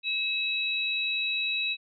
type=tone pair together; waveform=sine; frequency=2583 / 3870 Hz; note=E7 / B7; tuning=-36 / -36 cents; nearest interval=perfect fifth; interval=700 cents; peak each=-28 / -30 dBFS; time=0.03-1.77 s; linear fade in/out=50 ms; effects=none